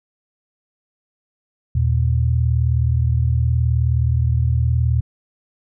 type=tone pair together; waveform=sine; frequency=80 / 119.17 Hz; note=D#2 / A#2; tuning=+49 / +39 cents; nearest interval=perfect fifth; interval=690 cents; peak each=-17 dBFS; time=1.75-5.01 s; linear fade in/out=5 ms; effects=none